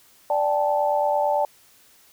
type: chord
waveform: sine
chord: D suspended fourth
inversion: none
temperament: equal with one note detuned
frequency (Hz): 587.3 / 784 / 872.9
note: D5 / G5 / A5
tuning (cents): 0 / 0 / -14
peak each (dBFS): -22 / -25 / -23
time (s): 0.3-1.45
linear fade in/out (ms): 2
effects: white hiss -55 dBFS RMS until 2.12 s